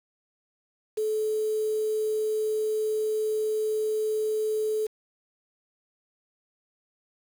sine tone with quantisation, 431.2 Hz, A4, 35 cents flat, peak -24 dBFS, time 0.97-4.87 s, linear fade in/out 10 ms, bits 7, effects none

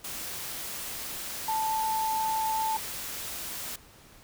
sine tone in noise, 881 Hz, A5, 2 cents sharp, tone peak -26 dBFS, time 1.48-2.77 s, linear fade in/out 5 ms, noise white, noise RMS -37 dBFS, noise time 0.04-3.76 s, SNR +8 dB, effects pink hiss -54 dBFS RMS until 4.23 s

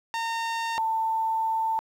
sawtooth / sine tone pair in turn, 915 / 892 Hz, A#5 / A5, -32 / +23 cents, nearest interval unison, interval 45 cents, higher first, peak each -23 dBFS, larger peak neither, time 0.14-0.78 / 0.78-1.79 s, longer second, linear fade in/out 0 ms, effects low-pass 6000 Hz 12 dB/octave + 9-bit

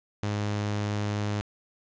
sawtooth tone, 103.83 Hz, G#2, in tune, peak -23 dBFS, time 0.23-1.41 s, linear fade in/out 0 ms, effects resampled to 16000 Hz + 9-bit

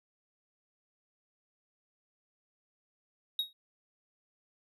triangle tone with exponential decay, 3776 Hz, A#7, 22 cents sharp, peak -24 dBFS, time 3.39-3.53 s, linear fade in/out 2 ms, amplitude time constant 29 ms, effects none

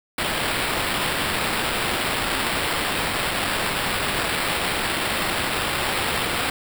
blue noise with sample-and-hold, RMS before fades -24 dBFS, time 0.18-6.5 s, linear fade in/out 2 ms, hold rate 6300 Hz, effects none

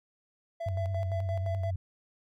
triangle tone with tremolo, 670 Hz, E5, 28 cents sharp, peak -31 dBFS, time 0.6-1.71 s, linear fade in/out 10 ms, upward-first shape square, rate 5.8 Hz, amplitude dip 70%
sine tone with vibrato, 94.7 Hz, F#2, 41 cents sharp, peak -29 dBFS, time 0.66-1.76 s, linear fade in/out 5 ms, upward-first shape sine, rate 9.1 Hz, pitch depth 61 cents each way
effects none

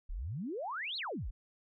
sine exponential two-way sweep, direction up then down, 31.17 to 4435 to 31.17 Hz, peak -36 dBFS, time 0.09-1.31 s, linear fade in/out 10 ms, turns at 0.97 s, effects none

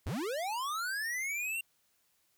square linear sweep, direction up, 55 to 2785 Hz, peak -34 dBFS, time 0.06-1.61 s, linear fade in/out 5 ms, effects white hiss -73 dBFS RMS until 2.37 s

